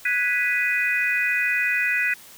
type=chord; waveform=sine; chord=G# minor seventh; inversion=third; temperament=equal; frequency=1480 / 1661.2 / 1975.5 / 2489 Hz; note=F#6 / G#6 / B6 / D#7; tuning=0 / 0 / 0 / 0 cents; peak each=-27 / -29 / -23 / -24 dBFS; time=0.05-2.14 s; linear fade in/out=5 ms; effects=white hiss -46 dBFS RMS until 2.37 s